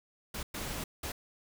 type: noise bursts at uneven times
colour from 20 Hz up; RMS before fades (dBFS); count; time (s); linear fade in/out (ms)
pink; -38; 3; 0.34-0.43 / 0.54-0.84 / 1.03-1.12; 5
effects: none